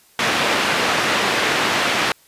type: band-pass noise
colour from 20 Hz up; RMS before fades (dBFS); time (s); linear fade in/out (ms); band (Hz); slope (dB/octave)
white; -19; 0.19-2.12; 2; 160 to 2600; 12
effects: white hiss -53 dBFS RMS until 2.27 s + resampled to 32000 Hz